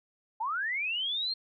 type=linear sweep; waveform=sine; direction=up; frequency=830.6 to 4264 Hz; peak=-29 dBFS; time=0.4-1.34 s; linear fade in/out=10 ms; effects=none